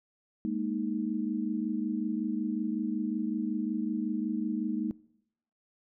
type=chord; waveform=sine; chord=Ab suspended second; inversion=none; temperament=equal; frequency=207.7 / 233.1 / 311.1 Hz; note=Ab3 / Bb3 / Eb4; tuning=0 / 0 / 0 cents; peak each=-33 / -33 / -34 dBFS; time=0.45-4.91 s; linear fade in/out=0 ms; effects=noise-tail reverb RT60 0.8 s tail -22 dB re dry